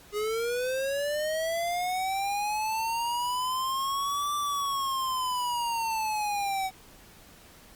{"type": "linear two-way sweep", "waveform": "square", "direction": "up then down", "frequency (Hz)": [410, 1174.7, 753], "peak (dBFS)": -28, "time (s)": [0.12, 6.71], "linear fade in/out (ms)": 50, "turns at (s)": 4.35, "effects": ["pink hiss -53 dBFS RMS until 7.75 s", "Opus 48 kbps"]}